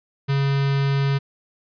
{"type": "tone with notch filter", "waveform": "square", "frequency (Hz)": 138.59, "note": "C#3", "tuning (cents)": 0, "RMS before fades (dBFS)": -20, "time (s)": [0.28, 1.19], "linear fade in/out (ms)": 20, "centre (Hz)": 600, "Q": 1.2, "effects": ["resampled to 11025 Hz"]}